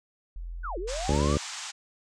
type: tone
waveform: sine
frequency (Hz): 42.74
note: F1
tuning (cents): -37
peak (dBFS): -34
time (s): 0.36-1.16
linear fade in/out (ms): 0
type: linear two-way sweep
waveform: sine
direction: down then up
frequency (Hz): 1568 to 326.7 to 1223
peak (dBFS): -32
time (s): 0.63-1.37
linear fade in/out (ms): 20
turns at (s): 0.78
type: band-pass noise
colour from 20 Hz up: white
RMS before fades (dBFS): -38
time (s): 0.87-1.72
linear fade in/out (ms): 20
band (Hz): 750 to 7900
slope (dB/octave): 48
type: harmonic tone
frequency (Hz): 72.8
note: D2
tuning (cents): -15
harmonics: 1 / 2 / 3 / 4 / 5 / 6 / 7 / 8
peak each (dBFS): -26 / -29 / -31 / -32 / -33 / -34 / -34 / -35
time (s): 1.08-1.38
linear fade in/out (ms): 10
effects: none